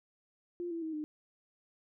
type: tone with pitch steps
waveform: sine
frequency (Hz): 349.2 / 333.4 / 318.4 / 304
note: F4 / E4 / D#4 / D#4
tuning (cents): 0 / +20 / +40 / -40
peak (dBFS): -35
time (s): 0.6-1.04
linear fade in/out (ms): 0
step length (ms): 110
effects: none